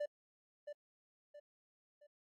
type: tone with echo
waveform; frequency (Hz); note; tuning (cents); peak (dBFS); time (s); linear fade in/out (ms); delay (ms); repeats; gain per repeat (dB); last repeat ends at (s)
triangle; 587.3; D5; 0; -34; 0-0.06; 10; 670; 3; -8; 2.07
effects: AAC 64 kbps